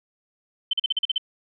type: tone bursts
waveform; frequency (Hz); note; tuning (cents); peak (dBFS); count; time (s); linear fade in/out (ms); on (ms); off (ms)
sine; 3079; G7; -32; -19; 8; 0.71-1.181; 5; 23; 41
effects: none